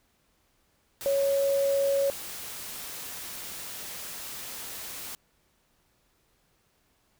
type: tone in noise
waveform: sine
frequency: 554.4 Hz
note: C#5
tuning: in tune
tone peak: -22 dBFS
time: 1.06-2.1 s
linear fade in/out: 0 ms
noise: white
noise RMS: -39 dBFS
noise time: 1.01-5.15 s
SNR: +14 dB
effects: pink hiss -69 dBFS RMS until 7.19 s